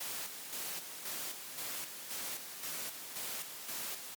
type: noise with tremolo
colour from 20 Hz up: white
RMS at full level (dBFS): -40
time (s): 0-4.15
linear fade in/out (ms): 10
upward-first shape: square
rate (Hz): 1.9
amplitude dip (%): 50
effects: high-pass 150 Hz 12 dB/octave + MP3 96 kbps